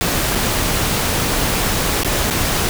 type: noise with dropouts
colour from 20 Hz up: pink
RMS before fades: -18 dBFS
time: 0.01-2.69 s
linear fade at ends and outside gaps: 0 ms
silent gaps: 0.35-0.354 / 2.034-2.047 / 2.302-2.308 s
effects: none